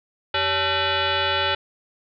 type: tone with frequency modulation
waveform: sine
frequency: 1046.5 Hz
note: C6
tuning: in tune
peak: -19 dBFS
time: 0.34-1.55 s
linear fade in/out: 5 ms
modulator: 479 Hz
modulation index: 5.6
effects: none